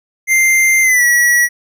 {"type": "tone with pitch glide", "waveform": "square", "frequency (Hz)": [2093, 1930.4], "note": ["C7", "B6"], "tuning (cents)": [0, -40], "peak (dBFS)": -9, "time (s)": [0.27, 1.49], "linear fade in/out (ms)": 50, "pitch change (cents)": -140, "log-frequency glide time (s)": [0.82, 1.04], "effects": []}